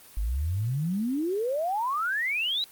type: exponential sweep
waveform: sine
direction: up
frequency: 48.14 to 4007 Hz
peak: -25 dBFS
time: 0.17-2.64 s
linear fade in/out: 0 ms
effects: white hiss -51 dBFS RMS until 2.71 s + Opus 32 kbps